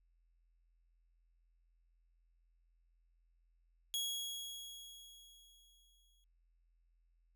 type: tone with exponential decay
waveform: sawtooth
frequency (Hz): 3322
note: G#7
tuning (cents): 0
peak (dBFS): -32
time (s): 3.94-6.24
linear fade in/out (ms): 0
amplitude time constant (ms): 500
effects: added 42 Hz sine -70 dBFS peak until 7.35 s